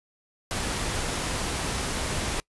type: noise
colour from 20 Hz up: pink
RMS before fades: -29 dBFS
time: 0.51-2.4 s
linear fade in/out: 0 ms
effects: noise-tail reverb RT60 0.1 s tail -25 dB re dry + resampled to 24000 Hz